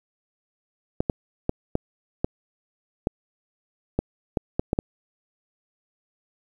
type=clicks; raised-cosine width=2 ms; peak=-8 dBFS; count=11; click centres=1.005 / 1.098 / 1.494 / 1.754 / 2.245 / 3.071 / 3.99 / 4.372 / 4.595 / 4.731 / 4.789 s; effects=8-bit